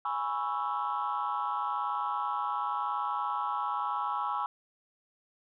sine chord, C# minor seventh, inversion second, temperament equal, 830.6 / 987.8 / 1108.7 / 1318.5 Hz, G#5 / B5 / C#6 / E6, 0 / 0 / 0 / 0 cents, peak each -34 dBFS, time 0.05-4.46 s, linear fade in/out 2 ms, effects tanh soft clip ceiling -23 dBFS

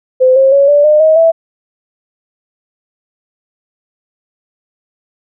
sine tone with pitch steps, 514 / 535.5 / 557.9 / 581.3 / 605.6 / 631 / 657.4 Hz, C5 / C5 / C#5 / D5 / D#5 / D#5 / E5, -31 / +40 / +11 / -18 / -47 / +24 / -5 cents, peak -4 dBFS, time 0.2-1.32 s, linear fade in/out 20 ms, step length 160 ms, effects none

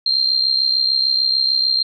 sine tone with amplitude modulation, 4177 Hz, C8, 4 cents flat, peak -11 dBFS, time 0.06-1.83 s, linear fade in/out 5 ms, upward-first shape sine, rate 66.7 Hz, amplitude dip 70%, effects none

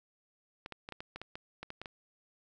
clicks, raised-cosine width 0.3 ms, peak -26 dBFS, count 12, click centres 0.661 / 0.723 / 0.889 / 0.923 / 1.005 / 1.16 / 1.216 / 1.355 / 1.63 / 1.704 / 1.816 / 1.858 s, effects none

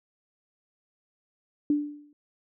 sine tone with exponential decay, 293.7 Hz, D4, in tune, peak -18 dBFS, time 1.7-2.13 s, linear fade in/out 2 ms, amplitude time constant 93 ms, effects none

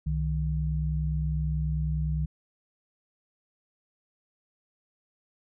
sine tone pair together, 65 / 154.6 Hz, C2 / D#3, -11 / -11 cents, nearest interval octave + minor third, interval 1500 cents, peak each -28 dBFS, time 0.06-2.26 s, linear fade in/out 10 ms, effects none

